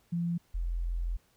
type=tone pair in turn; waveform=sine; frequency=171.1 / 42.77 Hz; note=F3 / F1; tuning=-35 / -35 cents; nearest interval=2 octaves; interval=2400 cents; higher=first; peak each=-28 / -29 dBFS; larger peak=first; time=0.12-0.38 / 0.54-1.17 s; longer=second; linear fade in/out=10 ms; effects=pink hiss -68 dBFS RMS until 1.36 s